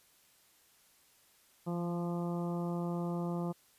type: harmonic tone with a mistuned harmonic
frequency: 173.3 Hz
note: F3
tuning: 13 cents flat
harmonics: 1 / 2 / 3 / 4 / 5 / 6 / 7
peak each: -34 / -40 / -44 / -46 / -48 / -50 / -51 dBFS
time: 1.66-3.53 s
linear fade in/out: 20 ms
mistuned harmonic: 1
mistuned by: -17 cents
effects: white hiss -66 dBFS RMS until 3.78 s + resampled to 32000 Hz